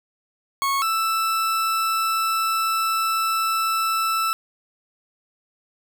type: tone pair in turn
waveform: 40% pulse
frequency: 1100 / 1322 Hz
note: C#6 / E6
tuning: -14 / +5 cents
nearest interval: minor third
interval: 319 cents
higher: second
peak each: -19 dBFS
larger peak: neither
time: 0.62-0.82 / 0.82-4.33 s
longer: second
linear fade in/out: 0 ms
effects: none